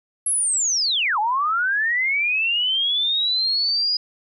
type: linear two-way sweep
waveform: sine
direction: down then up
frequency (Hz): 11175 to 815 to 4951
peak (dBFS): -18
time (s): 0.26-3.97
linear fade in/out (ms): 5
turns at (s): 1.19
effects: none